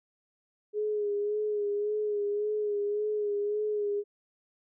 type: tone with vibrato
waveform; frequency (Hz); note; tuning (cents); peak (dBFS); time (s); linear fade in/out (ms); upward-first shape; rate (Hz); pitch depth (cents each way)
sine; 416.5; G#4; +5; -27; 0.73-4.04; 50; sine; 1.8; 36
effects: none